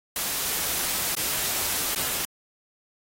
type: noise with dropouts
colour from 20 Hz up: white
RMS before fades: -27 dBFS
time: 0.16-2.25 s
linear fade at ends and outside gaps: 1 ms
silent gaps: 1.151-1.168 / 1.949-1.96 s
effects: AAC 48 kbps